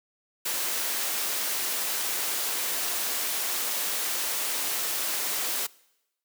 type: high-pass noise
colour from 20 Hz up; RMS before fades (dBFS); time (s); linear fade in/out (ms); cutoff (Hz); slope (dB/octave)
white; -29; 0.45-5.67; 10; 320; 12
effects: noise-tail reverb RT60 0.9 s tail -23 dB re dry